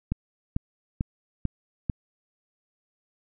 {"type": "click train", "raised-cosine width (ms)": 5, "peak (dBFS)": -13, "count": 5, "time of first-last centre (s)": [0.12, 1.898], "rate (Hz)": 2.25, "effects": []}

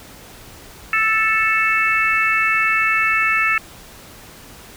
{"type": "harmonic tone", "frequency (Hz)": 440, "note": "A4", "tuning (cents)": 0, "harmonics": [3, 4, 5, 6], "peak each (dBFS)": [-20, -20, -20, -20], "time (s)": [0.93, 3.58], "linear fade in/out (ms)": 2, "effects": ["pink hiss -41 dBFS RMS until 4.76 s"]}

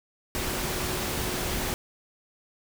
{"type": "tone in noise", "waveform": "sine", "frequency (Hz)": 365.4, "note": "F#4", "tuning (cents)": -22, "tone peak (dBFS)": -38, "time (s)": [0.35, 1.74], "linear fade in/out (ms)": 0, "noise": "pink", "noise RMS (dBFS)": -30, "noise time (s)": [0.35, 1.74], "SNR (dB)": -11, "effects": []}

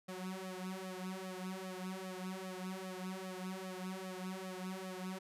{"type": "tone with flanger", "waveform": "sawtooth", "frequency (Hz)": 186.5, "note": "F#3", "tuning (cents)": 14, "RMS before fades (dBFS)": -44, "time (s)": [0.08, 5.19], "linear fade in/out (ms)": 10, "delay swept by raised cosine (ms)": [1.6, 4.6], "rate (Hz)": 2.5, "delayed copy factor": 1, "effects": ["resampled to 32000 Hz"]}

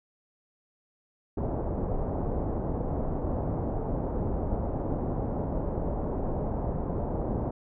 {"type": "low-pass noise", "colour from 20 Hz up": "pink", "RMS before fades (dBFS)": -30, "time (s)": [1.37, 7.51], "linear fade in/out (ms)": 5, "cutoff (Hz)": 790, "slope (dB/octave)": 24, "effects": []}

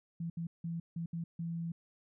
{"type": "tone bursts at uneven times", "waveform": "sine", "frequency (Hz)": 167.5, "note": "E3", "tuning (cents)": 28, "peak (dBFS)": -35, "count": 6, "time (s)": [[0.2, 0.3], [0.37, 0.47], [0.64, 0.8], [0.96, 1.06], [1.13, 1.24], [1.39, 1.72]], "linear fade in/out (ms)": 5, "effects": []}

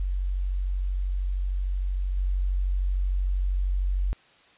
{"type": "tone with level steps", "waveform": "sine", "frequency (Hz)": 46.53, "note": "F#1", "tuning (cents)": 10, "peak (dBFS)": [-24, -22], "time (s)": [0, 4.13], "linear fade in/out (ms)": 0, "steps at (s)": 2.17, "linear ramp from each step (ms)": 5, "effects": ["white hiss -57 dBFS RMS until 4.57 s", "resampled to 8000 Hz"]}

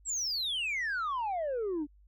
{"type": "exponential sweep", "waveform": "sine", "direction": "down", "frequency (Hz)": [7902, 280.6], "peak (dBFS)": -28, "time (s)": [0.05, 1.87], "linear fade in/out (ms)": 50, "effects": ["tanh soft clip ceiling -29 dBFS", "added 50 Hz sine -57 dBFS peak until 2.07 s"]}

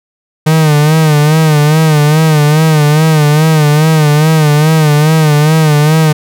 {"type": "tone with vibrato", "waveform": "45% pulse", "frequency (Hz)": 153.4, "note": "D#3", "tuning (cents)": -24, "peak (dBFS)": -5, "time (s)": [0.46, 6.13], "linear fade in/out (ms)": 10, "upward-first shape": "sine", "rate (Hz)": 2.4, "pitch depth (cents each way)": 72, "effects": []}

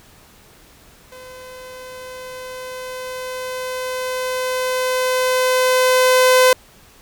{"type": "tone with level ramp", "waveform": "sawtooth", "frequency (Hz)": 510, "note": "C5", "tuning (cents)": -44, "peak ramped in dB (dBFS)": [-33, -5], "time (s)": [1.12, 6.53], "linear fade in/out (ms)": 2, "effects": ["pink hiss -48 dBFS RMS until 7.01 s"]}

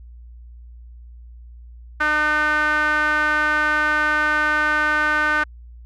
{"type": "tone with band-pass filter", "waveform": "sawtooth", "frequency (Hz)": 302.9, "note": "D#4", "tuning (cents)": -46, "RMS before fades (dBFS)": -19, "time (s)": [2, 5.44], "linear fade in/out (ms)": 10, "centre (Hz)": 1500, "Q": 4.9, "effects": ["added 59 Hz sine -38 dBFS peak until 5.85 s"]}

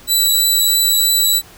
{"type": "tone with vibrato", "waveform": "15% pulse", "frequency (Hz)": 3951, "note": "B7", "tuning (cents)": 0, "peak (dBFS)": -5, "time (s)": [0.07, 1.42], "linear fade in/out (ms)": 50, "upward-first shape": "triangle", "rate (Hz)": 3.1, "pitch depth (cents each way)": 11, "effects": ["pink hiss -42 dBFS RMS until 1.57 s"]}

